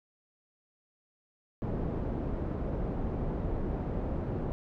pink low-pass noise, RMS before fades -33 dBFS, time 1.62-4.52 s, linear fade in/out 0 ms, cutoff 550 Hz, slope 12 dB/octave, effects none

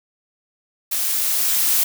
blue noise with level ramp, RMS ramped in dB -22 to -17 dBFS, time 0.91-1.84 s, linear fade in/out 10 ms, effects none

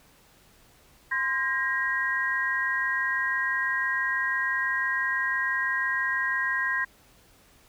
sine tone cluster, 1040 / 1614 / 1888 Hz, C6 / G#6 / A#6, -11 / -50 / +22 cents, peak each -32 / -28 / -27 dBFS, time 1.11-6.85 s, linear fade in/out 10 ms, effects pink hiss -58 dBFS RMS until 7.68 s

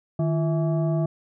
sine tone with frequency modulation, 155.56 Hz, D#3, in tune, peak -20 dBFS, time 0.19-1.06 s, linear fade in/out 5 ms, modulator 497 Hz, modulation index 0.76, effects none

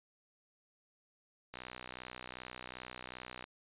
click train, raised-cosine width 0.3 ms, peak -28 dBFS, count 120, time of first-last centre 1.54-3.441 s, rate 62.6 Hz, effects resampled to 8000 Hz

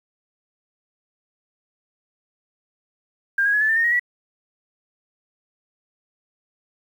sine tone with pitch steps, 1600 / 1645 / 1691.2 / 1738.8 / 1787.7 / 1837.9 / 1889.6 / 1942.7 Hz, G6 / G#6 / G#6 / A6 / A6 / A#6 / A#6 / B6, +35 / -17 / +31 / -21 / +27 / -25 / +23 / -29 cents, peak -16 dBFS, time 3.38-3.996 s, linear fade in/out 5 ms, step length 77 ms, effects 8-bit

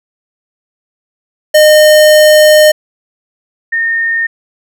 square / sine tone pair in turn, 611 / 1830.9 Hz, D#5 / A#6, -32 / -32 cents, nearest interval octave + perfect fifth, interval 1900 cents, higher second, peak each -3 / -10 dBFS, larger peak first, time 1.54-2.72 / 3.72-4.27 s, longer first, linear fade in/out 10 ms, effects none

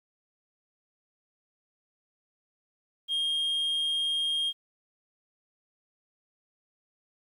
sine tone, 3229 Hz, G#7, 49 cents flat, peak -23 dBFS, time 3.08-4.53 s, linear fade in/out 50 ms, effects tanh soft clip ceiling -25 dBFS + 10-bit

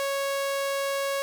sawtooth tone, 553 Hz, C#5, 4 cents flat, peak -22 dBFS, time 0-1.22 s, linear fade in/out 0 ms, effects none

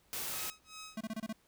white noise, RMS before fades -39 dBFS, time 0.13-0.5 s, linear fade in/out 0 ms
10% pulse tone with tremolo, 1274 Hz, D#6, 41 cents sharp, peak -37 dBFS, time 0.33-1 s, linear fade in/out 0 ms, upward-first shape sine, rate 2.6 Hz, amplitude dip 100%
square tone bursts, 220 Hz, A3, in tune, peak -37 dBFS, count 6, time 0.97-1.328 s, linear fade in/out 5 ms, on 38 ms, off 26 ms
effects pink hiss -69 dBFS RMS until 1.47 s

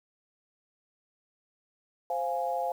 sine chord, F minor, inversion second, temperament equal, 523.3 / 698.5 / 830.6 Hz, C5 / F5 / Ab5, 0 / 0 / 0 cents, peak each -33 / -31 / -33 dBFS, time 2.1-2.72 s, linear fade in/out 2 ms, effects 9-bit

